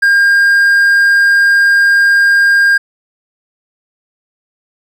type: tone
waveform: triangle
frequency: 1609 Hz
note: G6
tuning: 45 cents sharp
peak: -4 dBFS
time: 0.02-2.78 s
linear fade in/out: 10 ms
effects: none